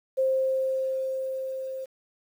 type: tone with level ramp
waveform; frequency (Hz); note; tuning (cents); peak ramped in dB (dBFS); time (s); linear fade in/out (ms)
sine; 527; C5; +12; -20 to -32; 0.17-1.86; 20
effects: 9-bit